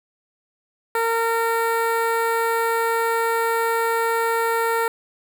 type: tone with notch filter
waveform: 15% pulse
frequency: 458.2 Hz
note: A#4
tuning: 30 cents flat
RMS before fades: -21 dBFS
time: 0.95-4.88 s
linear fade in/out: 2 ms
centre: 5500 Hz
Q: 0.57
effects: none